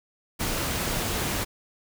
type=noise; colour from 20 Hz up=pink; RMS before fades=-28 dBFS; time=0.39-1.45 s; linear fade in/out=20 ms; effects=none